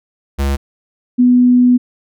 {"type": "tone pair in turn", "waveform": ["square", "sine"], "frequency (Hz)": [69.3, 247.4], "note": ["C#2", "B3"], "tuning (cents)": [0, 3], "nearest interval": "octave + minor seventh", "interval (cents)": 2203, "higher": "second", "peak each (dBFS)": [-14, -6], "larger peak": "second", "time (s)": [[0.38, 0.57], [1.18, 1.78]], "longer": "second", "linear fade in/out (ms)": 20, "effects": []}